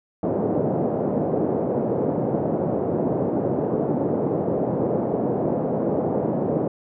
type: band-pass noise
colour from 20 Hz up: white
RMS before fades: -23 dBFS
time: 0.23-6.68 s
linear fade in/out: 2 ms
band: 120 to 590 Hz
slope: 24 dB/octave
effects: none